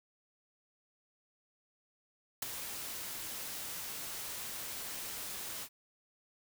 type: noise with ADSR envelope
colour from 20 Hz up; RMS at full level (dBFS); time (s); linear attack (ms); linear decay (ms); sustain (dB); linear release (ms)
white; -32; 2.42-5.69; 6; 10; -10; 68
effects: none